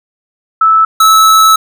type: tone pair in turn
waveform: sine / square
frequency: 1311 / 1304.1 Hz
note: E6 / E6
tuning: -10 / -19 cents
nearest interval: unison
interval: 9 cents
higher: first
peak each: -4 dBFS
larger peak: neither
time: 0.61-0.85 / 1-1.56 s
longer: second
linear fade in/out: 5 ms
effects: none